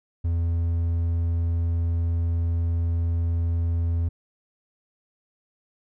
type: tone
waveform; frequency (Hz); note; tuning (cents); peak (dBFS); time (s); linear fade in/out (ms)
triangle; 84.2; E2; +37; -19; 0.24-4.09; 10
effects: none